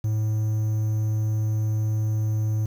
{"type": "tone with quantisation", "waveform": "triangle", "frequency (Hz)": 108.3, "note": "A2", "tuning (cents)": -27, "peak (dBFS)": -19, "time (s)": [0.04, 2.66], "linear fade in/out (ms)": 5, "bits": 8, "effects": []}